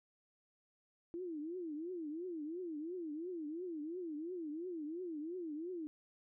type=tone with vibrato; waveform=sine; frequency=329.6 Hz; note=E4; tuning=in tune; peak=-40 dBFS; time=1.14-5.87 s; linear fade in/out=0 ms; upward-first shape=triangle; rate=2.9 Hz; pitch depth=230 cents each way; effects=none